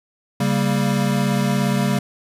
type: chord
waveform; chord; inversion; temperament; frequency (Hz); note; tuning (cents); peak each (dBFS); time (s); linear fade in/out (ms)
square; G diminished; second; equal; 138.59 / 196 / 233.1; Db3 / G3 / Bb3; 0 / 0 / 0; -22 / -21 / -24; 0.4-1.99; 5
effects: resampled to 32000 Hz